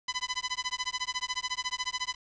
10% pulse tone with tremolo, 1004 Hz, B5, 28 cents sharp, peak -19 dBFS, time 0.08-2.15 s, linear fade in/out 5 ms, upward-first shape sine, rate 14 Hz, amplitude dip 100%, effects resampled to 16000 Hz + 8-bit

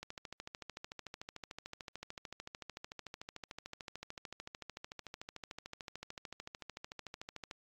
click train, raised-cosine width 0.2 ms, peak -27 dBFS, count 102, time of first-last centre 0.03-7.511 s, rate 13.5 Hz, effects AAC 64 kbps

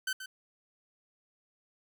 sawtooth tone with echo, 1529 Hz, G6, 44 cents flat, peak -27 dBFS, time 0.07-0.13 s, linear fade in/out 5 ms, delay 130 ms, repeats 1, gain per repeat -10 dB, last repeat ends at 0.26 s, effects none

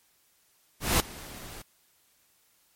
pink noise with ADSR envelope, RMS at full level -21 dBFS, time 0.8-1.62 s, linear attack 200 ms, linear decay 3 ms, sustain -22 dB, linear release 4 ms, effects white hiss -66 dBFS RMS until 2.75 s + MP3 64 kbps

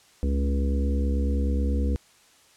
harmonic tone with a mistuned harmonic, 69.3 Hz, C#2, in tune, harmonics 1 / 3 / 4 / 5 / 6 / 7, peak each -22 / -31 / -33 / -41 / -42 / -36 dBFS, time 0.23-1.96 s, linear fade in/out 0 ms, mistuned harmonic 3, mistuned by +19 cents, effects white hiss -57 dBFS RMS until 2.56 s + low-pass 9000 Hz 12 dB/octave

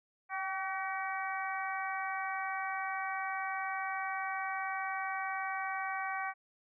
harmonic tone with a mistuned harmonic, 379.8 Hz, F#4, 45 cents sharp, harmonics 2 / 3 / 4 / 5 / 6, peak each -38 / -40 / -41 / -42 / -43 dBFS, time 0.29-6.34 s, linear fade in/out 50 ms, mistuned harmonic 2, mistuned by +29 cents, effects none

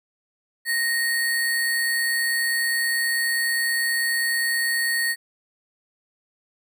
sine tone with sample-and-hold, 1864.7 Hz, A#6, in tune, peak -20 dBFS, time 0.65-5.16 s, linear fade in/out 50 ms, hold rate 6300 Hz, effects none

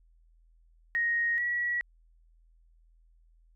sine tone pair in turn, 1872 / 1928 Hz, A#6 / B6, +7 / -42 cents, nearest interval minor second, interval 51 cents, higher second, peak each -25 / -27 dBFS, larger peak first, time 0.95-1.38 / 1.38-1.81 s, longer neither, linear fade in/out 0 ms, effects added 41 Hz sine -59 dBFS peak until 3.55 s

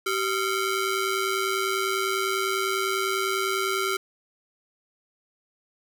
sawtooth ring-modulated tone, 880 Hz, A5, in tune, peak -17 dBFS, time 0.06-3.97 s, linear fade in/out 5 ms, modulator 495 Hz, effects none

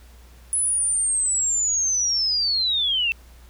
sine linear sweep, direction down, 10230 to 2637 Hz, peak -19 dBFS, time 0.53-3.12 s, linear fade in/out 0 ms, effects added 60 Hz sine -45 dBFS peak until 3.49 s + pink hiss -54 dBFS RMS until 3.49 s

